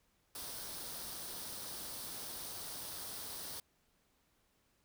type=noise with comb filter; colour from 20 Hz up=white; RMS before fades=-45 dBFS; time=0.35-3.6 s; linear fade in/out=2 ms; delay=0.21 ms; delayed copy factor=+0.5; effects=pink hiss -75 dBFS RMS until 4.84 s